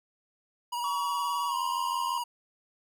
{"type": "tone with vibrato", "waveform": "square", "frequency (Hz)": 960, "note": "B5", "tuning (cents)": -49, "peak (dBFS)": -31, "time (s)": [0.72, 2.24], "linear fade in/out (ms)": 10, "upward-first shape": "sine", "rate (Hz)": 19, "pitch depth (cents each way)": 30}
{"type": "tone with pitch glide", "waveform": "triangle", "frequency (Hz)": [1128, 1046.4], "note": ["C#6", "C6"], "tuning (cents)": [30, 0], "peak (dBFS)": -29, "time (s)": [0.84, 2.18], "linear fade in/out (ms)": 2, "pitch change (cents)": -130, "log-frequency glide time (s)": [1.48, 1.55]}
{"effects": []}